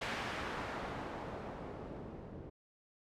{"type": "noise with low-pass filter sweep", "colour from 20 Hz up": "white", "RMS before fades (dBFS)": -43, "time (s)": [0.01, 2.5], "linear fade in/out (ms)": 10, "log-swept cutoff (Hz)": [2300, 300], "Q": 0.71, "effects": []}